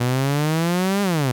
sawtooth exponential two-way sweep, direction up then down, 120.2 to 204.8 to 120.2 Hz, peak -14 dBFS, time 0-1.32 s, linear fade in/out 10 ms, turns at 1.02 s, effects none

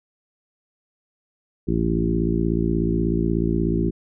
harmonic tone with a mistuned harmonic, 56.5 Hz, A1, 47 cents sharp, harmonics 1 / 2 / 3 / 4 / 5 / 6 / 7, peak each -26 / -30 / -24 / -26 / -28 / -25 / -29 dBFS, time 1.67-3.91 s, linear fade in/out 20 ms, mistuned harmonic 2, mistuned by -18 cents, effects none

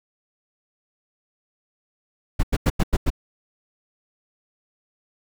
brown noise bursts, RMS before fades -17 dBFS, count 6, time 2.39-3.103 s, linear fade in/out 10 ms, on 43 ms, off 91 ms, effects none

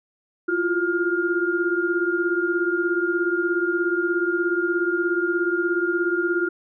sine tone cluster, 340.3 / 357.1 / 1412 Hz, F4 / F4 / F6, -45 / +39 / +19 cents, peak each -24 dBFS, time 0.48-6.49 s, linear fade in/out 10 ms, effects none

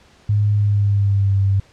sine tone with pitch glide, 103.83 to 98 Hz, G#2 to G2, 0 to 0 cents, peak -13 dBFS, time 0.29-1.6 s, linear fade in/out 5 ms, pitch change -100 cents, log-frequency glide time 0.52-1.37 s, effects pink hiss -51 dBFS RMS until 1.72 s + low-pass 6000 Hz 12 dB/octave

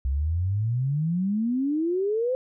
sine exponential sweep, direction up, 64.1 to 523.3 Hz, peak -22 dBFS, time 0.05-2.35 s, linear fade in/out 0 ms, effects none

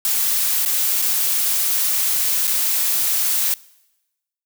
blue noise with dropouts, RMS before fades -19 dBFS, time 0.05-3.54 s, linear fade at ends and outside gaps 1 ms, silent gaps 0.651-0.659 / 1.018-1.022 / 2.471-2.476 s, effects noise-tail reverb RT60 1.0 s tail -23 dB re dry

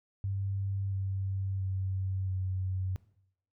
sine tone with pitch steps, 98 / 96.54 / 95.1 / 93.68 Hz, G2 / G2 / F#2 / F#2, 0 / -26 / +48 / +22 cents, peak -30 dBFS, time 0.24-2.96 s, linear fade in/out 0 ms, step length 680 ms, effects noise-tail reverb RT60 0.7 s tail -18 dB re dry

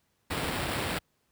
pink noise with sample-and-hold, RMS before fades -31 dBFS, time 0.3-0.99 s, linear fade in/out 10 ms, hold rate 6300 Hz, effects pink hiss -73 dBFS RMS until 1.31 s + high-pass 60 Hz 12 dB/octave

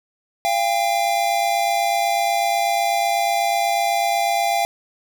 square tone pair together, 690 / 798.1 Hz, F5 / G5, -21 / +31 cents, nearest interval minor third, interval 252 cents, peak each -21 / -21 dBFS, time 0.45-4.65 s, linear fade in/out 0 ms, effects none

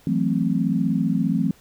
sine chord, F# half-diminished seventh, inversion third, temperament equal, 164.81 / 185 / 220 / 261.6 Hz, E3 / F#3 / A3 / C4, 0 / 0 / 0 / 0 cents, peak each -24 dBFS, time 0.07-1.51 s, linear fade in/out 2 ms, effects pink hiss -54 dBFS RMS until 1.6 s

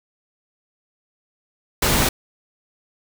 pink noise, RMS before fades -18 dBFS, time 1.82-2.09 s, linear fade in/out 5 ms, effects none

